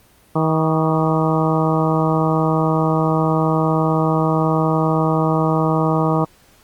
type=harmonic tone with a mistuned harmonic; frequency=159.1 Hz; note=D#3; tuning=39 cents sharp; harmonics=1 / 2 / 3 / 4 / 5 / 6 / 7 / 8; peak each=-18 / -21 / -23 / -24 / -25 / -26 / -26 / -27 dBFS; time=0.35-6.25 s; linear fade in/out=10 ms; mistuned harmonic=8; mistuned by=-62 cents; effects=pink hiss -52 dBFS RMS until 6.63 s + Opus 32 kbps